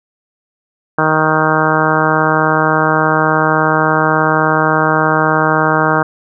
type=harmonic tone; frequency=156.5 Hz; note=D#3; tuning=10 cents sharp; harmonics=1 / 2 / 3 / 4 / 5 / 6 / 7 / 8 / 9 / 10; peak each=-19 / -19 / -19 / -19 / -19 / -19 / -19 / -19 / -19 / -19 dBFS; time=0.98-6.03 s; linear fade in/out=5 ms; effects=none